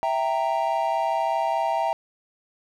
triangle chord, E diminished, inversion none, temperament equal with one note detuned, 659.3 / 784 / 927.5 Hz, E5 / G5 / Bb5, 0 / 0 / -9 cents, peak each -24 dBFS, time 0.03-1.93 s, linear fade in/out 0 ms, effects none

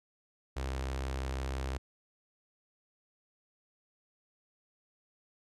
sawtooth tone with notch filter, 66 Hz, C2, 16 cents sharp, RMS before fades -36 dBFS, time 0.56-1.78 s, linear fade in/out 10 ms, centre 180 Hz, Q 1.1, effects low-pass 9000 Hz 12 dB/octave

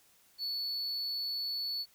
triangle tone, 4435 Hz, C#8, in tune, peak -32 dBFS, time 0.38-1.86 s, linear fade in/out 50 ms, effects white hiss -65 dBFS RMS until 1.94 s

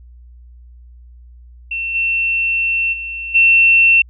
sine tone with level steps, 2700 Hz, E7, 41 cents sharp, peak -19 / -14 / -23 / -7 dBFS, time 1.71-4.02 s, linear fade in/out 5 ms, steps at 1.94 / 2.92 / 3.34 s, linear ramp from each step 20 ms, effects added 60 Hz sine -38 dBFS peak until 4.09 s

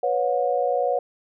sine chord, B suspended second, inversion none, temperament equal with one note detuned, 493.9 / 554.4 / 723.1 Hz, B4 / C#5 / F#5, 0 / 0 / -40 cents, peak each -24 dBFS, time 0.03-0.99 s, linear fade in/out 5 ms, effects none

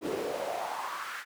brown noise with high-pass filter sweep, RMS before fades -35 dBFS, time 0.01-1.25 s, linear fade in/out 50 ms, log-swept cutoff 330 to 1700 Hz, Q 3.9, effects none

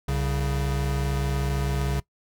square tone pair together, 65.41 / 138.6 Hz, C2 / C#3, 0 / 0 cents, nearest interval octave + minor second, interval 1300 cents, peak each -27 dBFS, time 0.08-2 s, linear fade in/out 5 ms, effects noise-tail reverb RT60 0.1 s tail -20 dB re dry

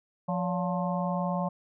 harmonic tone with a mistuned harmonic, 177.1 Hz, F3, 24 cents sharp, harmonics 1 / 3 / 4 / 5 / 6, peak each -29 / -34 / -35 / -36 / -37 dBFS, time 0.28-1.49 s, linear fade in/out 10 ms, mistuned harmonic 3, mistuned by +110 cents, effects none

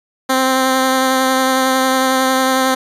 10% pulse tone with vibrato, 261.6 Hz, C4, in tune, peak -4 dBFS, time 0.29-2.75 s, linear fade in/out 10 ms, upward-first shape triangle, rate 11 Hz, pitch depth 16 cents each way, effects resampled to 32000 Hz

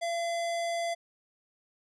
square tone, 680 Hz, F5, 46 cents flat, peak -30 dBFS, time 0.01-0.95 s, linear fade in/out 20 ms, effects resampled to 22050 Hz

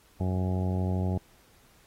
harmonic tone, 92.5 Hz, F#2, in tune, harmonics 1 / 2 / 3 / 4 / 5 / 6 / 7 / 8 / 9, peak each -27 / -31 / -39 / -39 / -43 / -45 / -42 / -46 / -44 dBFS, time 0.2-1.18 s, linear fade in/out 5 ms, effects pink hiss -61 dBFS RMS until 1.86 s + AAC 48 kbps

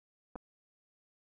clicks, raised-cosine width 1 ms, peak -30 dBFS, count 2, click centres 0.356 / 0.36 s, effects none

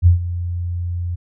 sine tone with ADSR envelope, 87.4 Hz, F2, 2 cents sharp, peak -5 dBFS, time 0.02-1.16 s, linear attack 45 ms, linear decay 120 ms, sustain -15 dB, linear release 16 ms, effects none

